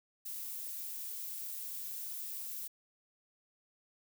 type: noise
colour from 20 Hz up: violet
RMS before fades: -42 dBFS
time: 0.25-2.68 s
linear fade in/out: 10 ms
effects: none